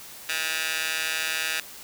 15% pulse tone with high-pass filter, 160 Hz, D#3, 49 cents sharp, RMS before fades -28 dBFS, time 0.29-1.6 s, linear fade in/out 2 ms, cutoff 2100 Hz, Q 1.4, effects white hiss -43 dBFS RMS until 1.83 s

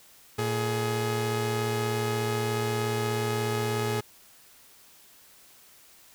sawtooth tone pair together, 114.31 / 420.5 Hz, A#2 / G#4, -33 / +22 cents, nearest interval octave + major seventh, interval 2255 cents, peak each -25 dBFS, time 0.38-4.01 s, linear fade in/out 10 ms, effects white hiss -55 dBFS RMS until 6.14 s

